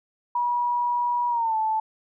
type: tone with pitch glide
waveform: sine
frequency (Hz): 966 to 875.7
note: B5 to A5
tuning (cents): -39 to -8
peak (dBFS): -21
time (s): 0.35-1.8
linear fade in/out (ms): 5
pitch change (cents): -169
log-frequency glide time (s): 1.29-1.56
effects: none